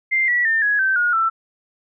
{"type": "tone with pitch steps", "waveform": "sine", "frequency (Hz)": [2093, 1941.6, 1801.1, 1670.8, 1550, 1437.8, 1333.8], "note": ["C7", "B6", "A6", "G#6", "G6", "F6", "E6"], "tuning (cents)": [0, -30, 40, 10, -20, 50, 20], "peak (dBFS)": -15, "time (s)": [0.11, 1.3], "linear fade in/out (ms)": 20, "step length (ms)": 170, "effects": []}